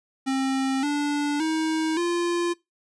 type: tone with pitch steps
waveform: square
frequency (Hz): 266.9 / 291.1 / 317.4 / 346.1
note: C4 / D4 / D#4 / F4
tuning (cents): +35 / -15 / +35 / -16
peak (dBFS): -23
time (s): 0.26-2.54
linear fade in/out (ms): 20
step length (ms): 570
effects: noise-tail reverb RT60 0.2 s tail -22 dB re dry + resampled to 22050 Hz